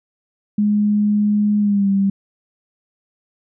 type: tone with pitch glide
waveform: sine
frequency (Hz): 208.2 to 196.51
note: G#3 to G3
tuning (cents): +5 to +5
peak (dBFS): -13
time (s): 0.58-2.1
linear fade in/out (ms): 5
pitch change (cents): -100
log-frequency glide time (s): 1.59-1.89
effects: none